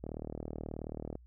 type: click train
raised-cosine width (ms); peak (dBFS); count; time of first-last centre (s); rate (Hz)
2; -26; 44; 0.04-1.154; 38.6
effects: added 60 Hz sine -54 dBFS peak until 1.26 s